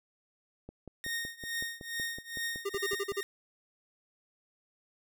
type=click train; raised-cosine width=2 ms; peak=-31 dBFS; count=14; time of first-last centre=0.69-3.12 s; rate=5.35 Hz
type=tone with tremolo; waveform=sawtooth; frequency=1852 Hz; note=A#6; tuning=12 cents flat; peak=-28 dBFS; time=1.04-3.23 s; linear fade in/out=0 ms; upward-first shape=triangle; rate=2.3 Hz; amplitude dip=95%
type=tone bursts; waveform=square; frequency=399.1 Hz; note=G4; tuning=31 cents sharp; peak=-31 dBFS; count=7; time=2.65-3.211 s; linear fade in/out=10 ms; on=45 ms; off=41 ms
effects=none